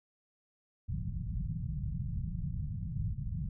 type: low-pass noise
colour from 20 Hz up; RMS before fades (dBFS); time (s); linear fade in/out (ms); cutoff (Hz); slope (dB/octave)
white; -36; 0.88-3.49; 5; 170; 48
effects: none